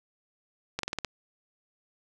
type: slowing click train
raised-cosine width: 0.2 ms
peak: -13 dBFS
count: 6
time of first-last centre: 0.79-1.047 s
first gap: 43 ms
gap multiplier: 1.09
effects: none